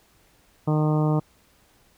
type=harmonic tone; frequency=153 Hz; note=D#3; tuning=29 cents flat; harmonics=1 / 2 / 3 / 4 / 5 / 6 / 7 / 8; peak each=-20 / -26 / -30 / -32 / -34 / -36 / -37 / -38 dBFS; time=0.67-1.2 s; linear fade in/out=10 ms; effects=pink hiss -60 dBFS RMS until 1.97 s